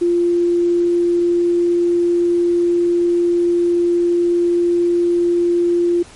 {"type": "tone", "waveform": "sine", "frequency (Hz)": 346.9, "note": "F4", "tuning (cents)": -12, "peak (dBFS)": -12, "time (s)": [0.01, 6.03], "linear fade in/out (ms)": 10, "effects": ["pink hiss -42 dBFS RMS until 6.15 s", "MP3 48 kbps"]}